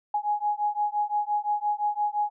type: beating tone pair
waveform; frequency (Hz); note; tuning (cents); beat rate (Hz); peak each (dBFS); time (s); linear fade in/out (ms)
sine; 830.6 / 836.4; G#5 / G#5; 0 / +12; 5.8; -27; 0.14-2.3; 5
effects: none